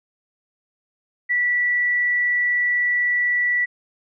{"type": "tone", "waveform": "sine", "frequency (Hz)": 1956, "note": "B6", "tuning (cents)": -17, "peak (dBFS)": -17, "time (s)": [1.29, 3.66], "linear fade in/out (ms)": 20, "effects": []}